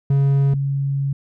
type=tone pair in turn; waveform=triangle / sine; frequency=138.59 / 138.59 Hz; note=C#3 / C#3; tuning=0 / 0 cents; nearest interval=unison; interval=0 cents; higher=neither; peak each=-11 / -18 dBFS; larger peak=first; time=0.1-0.54 / 0.54-1.13 s; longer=second; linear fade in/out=5 ms; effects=none